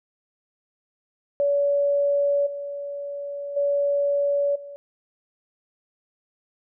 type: tone with level steps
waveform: sine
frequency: 569 Hz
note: C#5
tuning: 45 cents sharp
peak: -18 / -29 / -19 / -36 dBFS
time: 1.4-4.76 s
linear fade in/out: 0 ms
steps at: 2.46 / 3.56 / 4.55 s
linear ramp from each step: 10 ms
effects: none